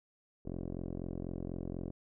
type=tone with low-pass filter; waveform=10% pulse; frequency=44.08 Hz; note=F1; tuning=17 cents sharp; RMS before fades=-40 dBFS; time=0.45-1.91 s; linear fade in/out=10 ms; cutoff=430 Hz; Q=4.3; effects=none